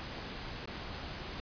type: noise with dropouts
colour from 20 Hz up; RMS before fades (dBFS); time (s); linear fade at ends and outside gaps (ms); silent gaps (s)
pink; -42; 0-1.4; 0; 0.657-0.675
effects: resampled to 11025 Hz